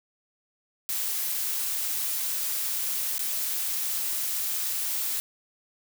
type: noise with dropouts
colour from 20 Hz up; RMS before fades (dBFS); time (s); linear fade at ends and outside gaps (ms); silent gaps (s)
blue; -29; 0.89-5.2; 0; 3.181-3.193
effects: none